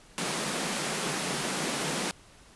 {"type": "high-pass noise", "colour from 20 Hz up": "pink", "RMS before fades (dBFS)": -31, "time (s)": [0.18, 2.11], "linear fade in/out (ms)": 0, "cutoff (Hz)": 140, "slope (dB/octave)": 96, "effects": ["pink hiss -55 dBFS RMS until 2.55 s", "resampled to 24000 Hz"]}